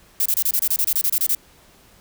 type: noise bursts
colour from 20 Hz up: violet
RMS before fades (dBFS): -19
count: 14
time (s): 0.2-1.349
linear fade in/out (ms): 2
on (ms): 57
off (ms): 27
effects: pink hiss -52 dBFS RMS until 2 s